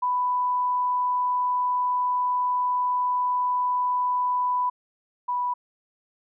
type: tone pair in turn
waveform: sine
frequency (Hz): 993 / 985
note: B5 / B5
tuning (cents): +9 / -5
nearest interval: unison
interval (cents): 14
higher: first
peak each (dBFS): -21 / -23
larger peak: first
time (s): 0.02-4.7 / 5.28-5.54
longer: first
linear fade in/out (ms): 10
effects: none